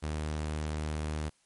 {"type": "tone", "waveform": "sawtooth", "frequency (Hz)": 76.6, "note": "D#2", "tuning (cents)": -27, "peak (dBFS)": -28, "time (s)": [0.02, 1.3], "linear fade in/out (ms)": 20, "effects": ["white hiss -69 dBFS RMS until 1.45 s", "MP3 48 kbps"]}